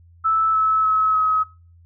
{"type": "tone with pitch steps", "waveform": "sine", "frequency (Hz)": [1313, 1300.2, 1287.5, 1274.9], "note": ["E6", "E6", "E6", "D#6"], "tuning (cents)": [-7, -24, -41, 42], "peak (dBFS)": -15, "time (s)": [0.24, 1.44], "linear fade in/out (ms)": 20, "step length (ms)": 300, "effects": ["noise-tail reverb RT60 0.4 s tail -24 dB re dry", "added 85 Hz sine -47 dBFS peak until 1.85 s"]}